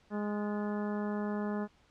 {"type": "harmonic tone with a mistuned harmonic", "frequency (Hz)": 207.7, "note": "G#3", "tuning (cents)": 0, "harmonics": [1, 2, 3, 4, 5, 6, 7, 8], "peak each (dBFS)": [-33, -39, -43, -45, -47, -49, -50, -51], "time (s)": [0.1, 1.68], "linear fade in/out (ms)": 50, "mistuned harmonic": 8, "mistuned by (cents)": 65, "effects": ["pink hiss -66 dBFS RMS until 1.9 s", "low-pass 5000 Hz 12 dB/octave"]}